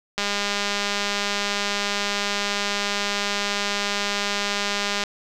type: click train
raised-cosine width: 0.2 ms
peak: -7 dBFS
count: 987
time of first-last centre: 0.18-5.037 s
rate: 203 Hz
effects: none